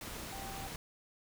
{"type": "tone in noise", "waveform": "sine", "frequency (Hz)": 781, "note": "G5", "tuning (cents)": -7, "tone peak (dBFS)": -46, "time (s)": [0.32, 0.67], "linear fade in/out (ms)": 2, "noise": "pink", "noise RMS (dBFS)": -44, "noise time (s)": [0.01, 0.76], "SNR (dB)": -5, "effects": []}